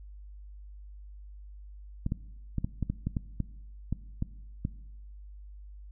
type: clicks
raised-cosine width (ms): 5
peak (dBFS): -17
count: 12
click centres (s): 2.064 / 2.121 / 2.583 / 2.645 / 2.827 / 2.9 / 3.07 / 3.168 / 3.403 / 3.926 / 4.224 / 4.651
effects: noise-tail reverb RT60 1.0 s tail -19 dB re dry + added 50 Hz sine -44 dBFS peak until 5.91 s